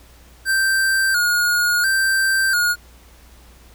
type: tone with vibrato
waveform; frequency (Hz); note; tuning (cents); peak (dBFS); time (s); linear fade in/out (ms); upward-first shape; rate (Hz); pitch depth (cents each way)
square; 1500; F#6; +23; -16; 0.45-2.76; 50; square; 0.72; 74
effects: added 60 Hz sine -46 dBFS peak until 3.74 s + pink hiss -50 dBFS RMS until 3.74 s